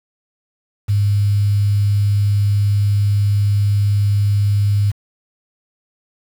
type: tone with quantisation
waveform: sine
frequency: 101.8 Hz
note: G#2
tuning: 34 cents flat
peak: -12 dBFS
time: 0.88-4.92 s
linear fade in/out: 20 ms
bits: 6
effects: none